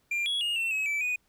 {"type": "tone with pitch steps", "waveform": "triangle", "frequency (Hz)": [2387, 3347, 2850, 2697, 2562, 2316, 2478], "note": ["D7", "G#7", "F7", "E7", "E7", "D7", "D#7"], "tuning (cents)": [28, 13, 34, 39, -50, -25, -8], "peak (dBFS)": -25, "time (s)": [0.11, 1.16], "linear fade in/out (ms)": 5, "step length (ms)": 150, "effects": ["pink hiss -70 dBFS RMS until 1.28 s"]}